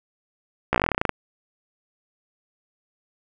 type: slowing click train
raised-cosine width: 0.5 ms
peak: -4 dBFS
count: 15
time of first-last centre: 0.73-1.093 s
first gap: 15 ms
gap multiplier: 1.08
effects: none